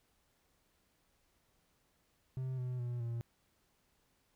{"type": "tone with pitch steps", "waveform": "triangle", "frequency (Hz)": [130.1, 125.67, 121.39, 117.25], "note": ["C3", "B2", "B2", "A#2"], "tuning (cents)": [-9, 31, -29, 11], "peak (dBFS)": -34, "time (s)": [2.37, 3.21], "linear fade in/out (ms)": 0, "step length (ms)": 210, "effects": ["pink hiss -75 dBFS RMS until 4.35 s"]}